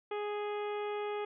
harmonic tone, 415.3 Hz, G#4, in tune, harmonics 1 / 2 / 3 / 4 / 5 / 6 / 7 / 8, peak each -35 / -41 / -45 / -53 / -50 / -51 / -57 / -55 dBFS, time 0.11-1.25 s, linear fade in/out 5 ms, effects none

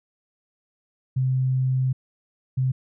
sine tone pair in turn, 130 / 130 Hz, C3 / C3, -11 / -11 cents, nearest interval unison, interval 0 cents, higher neither, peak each -19 dBFS, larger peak neither, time 1.16-1.93 / 2.57-2.72 s, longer first, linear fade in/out 10 ms, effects none

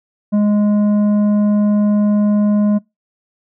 sine tone with tanh clipping, 207.7 Hz, G#3, in tune, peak -12 dBFS, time 0.32-2.79 s, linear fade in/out 20 ms, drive 8 dB, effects noise-tail reverb RT60 0.2 s tail -24 dB re dry

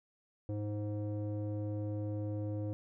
square tone with low-pass filter, 104.6 Hz, G#2, 13 cents sharp, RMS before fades -37 dBFS, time 0.49-2.73 s, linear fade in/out 0 ms, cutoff 450 Hz, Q 3.2, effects none

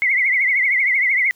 sine tone with vibrato, 2093 Hz, C7, in tune, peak -14 dBFS, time 0.02-1.31 s, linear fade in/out 0 ms, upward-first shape triangle, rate 13 Hz, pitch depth 130 cents each way, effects white hiss -58 dBFS RMS until 1.35 s

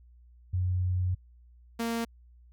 sine / sawtooth tone pair in turn, 91 / 231 Hz, F#2 / A#3, -28 / -16 cents, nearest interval octave + major third, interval 1612 cents, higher second, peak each -25 dBFS, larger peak neither, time 0.53-1.15 / 1.79-2.05 s, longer first, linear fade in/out 10 ms, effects added 60 Hz sine -53 dBFS peak until 2.52 s

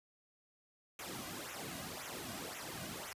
pink noise with flanger, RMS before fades -45 dBFS, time 0.99-3.13 s, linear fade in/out 2 ms, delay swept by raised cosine 0.21 to 2.31 ms, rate 1.9 Hz, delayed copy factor -0.75, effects high-pass 80 Hz 12 dB/octave + resampled to 32000 Hz

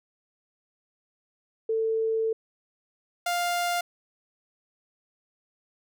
sine / sawtooth tone pair in turn, 445.7 / 700.6 Hz, A4 / F5, +22 / +5 cents, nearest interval minor sixth, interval 783 cents, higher second, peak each -23 / -21 dBFS, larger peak second, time 1.69-2.33 / 3.26-3.81 s, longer first, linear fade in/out 5 ms, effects none

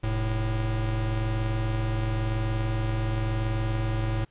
square tone pair together, 43.65 / 110 Hz, F1 / A2, 0 / 0 cents, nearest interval octave + major third, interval 1600 cents, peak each -30 / -27 dBFS, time 0.03-4.25 s, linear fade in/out 10 ms, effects pink hiss -65 dBFS RMS until 4.3 s + resampled to 8000 Hz

